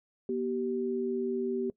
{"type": "tone pair together", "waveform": "sine", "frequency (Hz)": [241.2, 386], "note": ["B3", "G4"], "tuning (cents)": [-41, -27], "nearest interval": "minor sixth", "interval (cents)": 814, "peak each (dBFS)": [-33, -30], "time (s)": [0.29, 1.7], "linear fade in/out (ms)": 2, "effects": ["noise-tail reverb RT60 0.1 s tail -20 dB re dry"]}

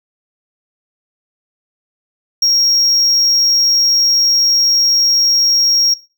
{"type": "tone", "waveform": "triangle", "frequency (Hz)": 5588, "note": "F8", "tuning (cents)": 0, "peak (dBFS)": -8, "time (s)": [2.42, 5.94], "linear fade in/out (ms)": 5, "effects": ["noise-tail reverb RT60 0.3 s tail -19 dB re dry"]}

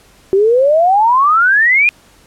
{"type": "exponential sweep", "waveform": "sine", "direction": "up", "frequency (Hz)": [375.9, 2489], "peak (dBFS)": -7, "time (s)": [0.33, 1.89], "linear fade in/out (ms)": 0, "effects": ["pink hiss -47 dBFS RMS until 2.26 s", "low-pass 12000 Hz 12 dB/octave"]}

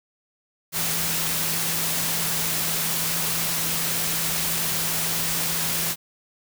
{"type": "tone in noise", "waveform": "sine", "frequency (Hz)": 164.81, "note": "E3", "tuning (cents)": 0, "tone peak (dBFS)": -35, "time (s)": [0.72, 5.96], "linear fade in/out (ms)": 50, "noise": "white", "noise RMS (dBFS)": -25, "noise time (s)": [0.72, 5.96], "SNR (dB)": -13, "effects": []}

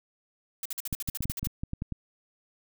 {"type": "noise bursts", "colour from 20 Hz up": "blue", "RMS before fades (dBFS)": -34, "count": 12, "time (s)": [0.63, 1.469], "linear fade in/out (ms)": 2, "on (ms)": 25, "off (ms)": 49}
{"type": "clicks", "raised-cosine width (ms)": 5, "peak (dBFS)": -20, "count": 11, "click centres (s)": [0.928, 1.088, 1.207, 1.255, 1.299, 1.43, 1.47, 1.635, 1.734, 1.821, 1.923]}
{"effects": []}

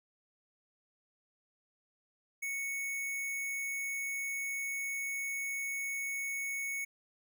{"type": "tone with sample-and-hold", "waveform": "sine", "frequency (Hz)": 2217, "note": "C#7", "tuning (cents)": 0, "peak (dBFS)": -34, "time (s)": [2.42, 6.85], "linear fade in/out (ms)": 10, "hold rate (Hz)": 8820, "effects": []}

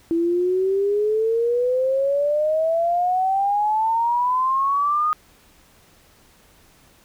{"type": "exponential sweep", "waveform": "sine", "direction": "up", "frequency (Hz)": [329.6, 1244.5], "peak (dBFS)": -17, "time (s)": [0.11, 5.13], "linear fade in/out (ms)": 0, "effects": ["pink hiss -54 dBFS RMS until 7.04 s"]}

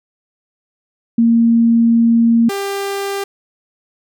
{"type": "tone pair in turn", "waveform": ["sine", "sawtooth"], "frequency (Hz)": [231.3, 397], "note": ["A#3", "G4"], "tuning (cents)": [-13, 22], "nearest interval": "major sixth", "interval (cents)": 935, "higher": "second", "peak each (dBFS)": [-8, -15], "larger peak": "first", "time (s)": [[1.18, 2.49], [2.49, 3.24]], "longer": "first", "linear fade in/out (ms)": 5, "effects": []}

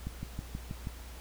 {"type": "click train", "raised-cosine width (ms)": 5, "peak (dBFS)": -24, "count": 6, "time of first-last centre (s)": [0.07, 0.871], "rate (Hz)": 6.24, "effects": ["added 60 Hz sine -44 dBFS peak until 1.2 s", "pink hiss -51 dBFS RMS until 1.2 s"]}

